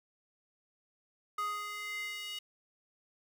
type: tone with high-pass filter sweep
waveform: square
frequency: 415.3 Hz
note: G#4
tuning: in tune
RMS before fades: -39 dBFS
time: 1.38-2.39 s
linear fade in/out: 5 ms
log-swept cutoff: 1200 to 2900 Hz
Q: 4.6
effects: none